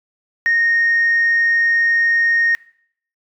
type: tone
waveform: sine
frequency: 1854 Hz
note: A#6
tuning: 10 cents flat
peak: -11 dBFS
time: 0.46-2.55 s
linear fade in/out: 0 ms
effects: noise-tail reverb RT60 0.6 s tail -22 dB re dry + tanh soft clip ceiling -9 dBFS